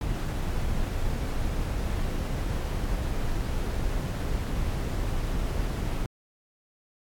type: noise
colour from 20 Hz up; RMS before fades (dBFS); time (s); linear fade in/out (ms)
brown; -28; 0.01-6.06; 2
effects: AAC 64 kbps